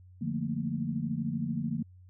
sine chord, Bb major seventh, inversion first, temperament equal, 146.83 / 174.61 / 220 / 233.1 Hz, D3 / F3 / A3 / Bb3, 0 / 0 / 0 / 0 cents, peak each -35 / -36 / -36 / -34 dBFS, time 0.21-1.83 s, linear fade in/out 10 ms, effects added 91 Hz sine -51 dBFS peak until 2.09 s

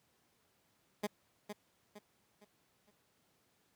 15% pulse tone with echo, 207.7 Hz, G#3, in tune, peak -27 dBFS, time 1.03-1.07 s, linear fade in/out 10 ms, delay 460 ms, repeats 4, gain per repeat -8 dB, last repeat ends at 2.91 s, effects pink hiss -74 dBFS RMS until 3.75 s + high-pass 100 Hz 12 dB/octave

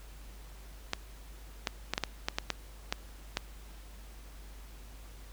clicks, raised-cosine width 0.2 ms, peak -12 dBFS, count 10, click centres 0.934 / 1.672 / 1.936 / 1.979 / 2.037 / 2.285 / 2.385 / 2.503 / 2.925 / 3.371 s, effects added 50 Hz sine -47 dBFS peak until 5.32 s + pink hiss -56 dBFS RMS until 5.32 s

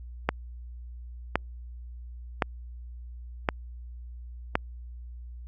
click train, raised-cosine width 0.5 ms, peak -7 dBFS, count 5, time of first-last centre 0.29-4.554 s, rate 0.938 Hz, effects added 60 Hz sine -39 dBFS peak until 5.47 s + Opus 48 kbps

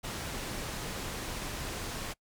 pink low-pass noise, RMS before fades -38 dBFS, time 0.03-2.14 s, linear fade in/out 20 ms, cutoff 11000 Hz, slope 12 dB/octave, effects noise-tail reverb RT60 0.1 s tail -24 dB re dry

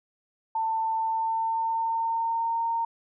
sine tone with pitch glide, 893 to 919.7 Hz, A5 to A#5, +25 to -24 cents, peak -24 dBFS, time 0.55-2.85 s, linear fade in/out 5 ms, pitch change +51 cents, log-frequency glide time 0.97-2.61 s, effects none

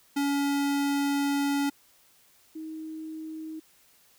square / sine tone pair in turn, 282.3 / 316 Hz, C#4 / D#4, +32 / +27 cents, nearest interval major second, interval 195 cents, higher second, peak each -25 / -35 dBFS, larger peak first, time 0.16-1.7 / 2.55-3.6 s, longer first, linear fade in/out 10 ms, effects white hiss -61 dBFS RMS until 4.18 s

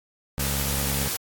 20% pulse tone with vibrato, 69.3 Hz, C#2, in tune, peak -22 dBFS, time 0.38-1.08 s, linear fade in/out 0 ms, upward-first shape triangle, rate 10 Hz, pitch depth 14 cents each way
white noise, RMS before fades -28 dBFS, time 0.39-1.17 s, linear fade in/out 10 ms
effects AAC 64 kbps

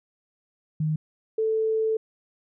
sine tone pair in turn, 155.1 / 440.8 Hz, D#3 / A4, -5 / +3 cents, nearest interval octave + tritone, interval 1808 cents, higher second, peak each -22 / -21 dBFS, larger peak second, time 0.8-0.96 / 1.38-1.97 s, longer second, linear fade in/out 5 ms, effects none

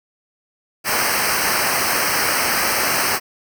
pink noise with comb filter, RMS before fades -19 dBFS, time 0.84-3.2 s, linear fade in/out 50 ms, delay 0.28 ms, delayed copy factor -1, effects none

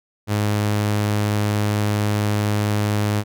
sawtooth tone, 104.4 Hz, G#2, 10 cents sharp, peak -14 dBFS, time 0.27-3.24 s, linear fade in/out 50 ms, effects none

